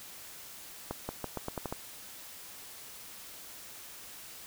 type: accelerating click train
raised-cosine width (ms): 1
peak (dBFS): -20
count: 8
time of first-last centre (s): 0.91-1.725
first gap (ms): 180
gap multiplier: 0.85
effects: white hiss -48 dBFS RMS until 4.46 s